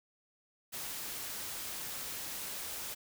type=noise; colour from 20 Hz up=white; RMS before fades=-41 dBFS; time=0.72-2.95 s; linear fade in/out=20 ms; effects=none